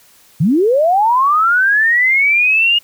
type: linear sweep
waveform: sine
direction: up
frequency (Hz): 132.1 to 2873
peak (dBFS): -9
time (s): 0.4-2.79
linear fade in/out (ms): 10
effects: white hiss -48 dBFS RMS until 2.83 s